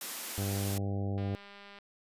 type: high-pass noise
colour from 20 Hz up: white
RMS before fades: -39 dBFS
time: 0.01-0.78 s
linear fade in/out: 2 ms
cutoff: 180 Hz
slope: 96 dB/octave
type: harmonic tone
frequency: 99.1 Hz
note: G2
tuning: 19 cents sharp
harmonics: 1 / 2 / 3 / 4 / 5 / 6 / 7 / 8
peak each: -32 / -38 / -42 / -44 / -46 / -48 / -49 / -50 dBFS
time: 0.38-1.35 s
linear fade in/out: 0 ms
type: click train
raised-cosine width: 0.3 ms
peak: -35 dBFS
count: 123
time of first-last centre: 1.18-1.787 s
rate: 201 Hz
effects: resampled to 32000 Hz